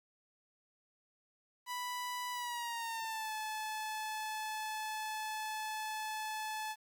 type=tone with pitch glide; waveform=sawtooth; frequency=987.8 to 864.9 Hz; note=B5 to A5; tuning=0 to -30 cents; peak=-34 dBFS; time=1.66-6.76 s; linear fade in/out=50 ms; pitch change=-230 cents; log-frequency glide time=2.32-3.33 s; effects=11-bit